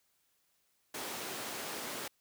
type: high-pass noise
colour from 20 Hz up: pink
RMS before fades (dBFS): -41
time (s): 0.94-2.08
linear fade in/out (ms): 5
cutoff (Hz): 300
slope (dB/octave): 12
effects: white hiss -75 dBFS RMS until 2.2 s